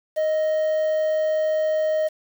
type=tone with quantisation; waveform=triangle; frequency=622.3 Hz; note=D#5; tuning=in tune; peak=-17 dBFS; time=0.16-2.09 s; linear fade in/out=20 ms; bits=7; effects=none